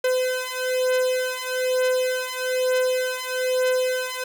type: beating tone pair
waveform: 45% pulse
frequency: 509 / 510.1 Hz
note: C5 / C5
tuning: -48 / -44 cents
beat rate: 1.1 Hz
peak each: -24 dBFS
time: 0.04-4.24 s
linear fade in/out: 5 ms
effects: none